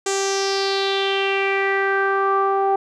sawtooth tone with low-pass filter sweep, 391.4 Hz, G4, 3 cents flat, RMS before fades -20 dBFS, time 0.06-2.76 s, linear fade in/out 5 ms, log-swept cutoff 7400 to 860 Hz, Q 4.5, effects none

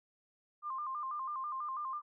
sine tone with vibrato, 1125 Hz, C#6, 25 cents sharp, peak -36 dBFS, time 0.62-2.02 s, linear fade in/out 50 ms, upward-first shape square, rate 6.1 Hz, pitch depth 110 cents each way, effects none

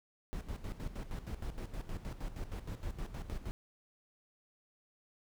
brown noise with tremolo, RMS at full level -39 dBFS, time 0.33-3.51 s, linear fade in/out 0 ms, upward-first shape square, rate 6.4 Hz, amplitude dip 70%, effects none

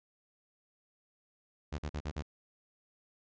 sawtooth tone bursts, 75.1 Hz, D2, 39 cents sharp, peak -31 dBFS, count 5, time 1.72-2.224 s, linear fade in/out 10 ms, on 64 ms, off 46 ms, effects resampled to 16000 Hz

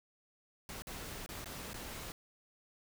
pink noise with dropouts, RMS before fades -45 dBFS, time 0.69-2.12 s, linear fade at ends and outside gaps 1 ms, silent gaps 0.821-0.87 / 1.262-1.29 / 1.444-1.458 / 1.733-1.742 s, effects none

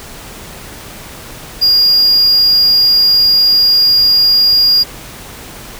triangle tone, 4833 Hz, D8, 49 cents sharp, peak -5 dBFS, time 1.61-4.84 s, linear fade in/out 20 ms, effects pink hiss -31 dBFS RMS until 5.79 s

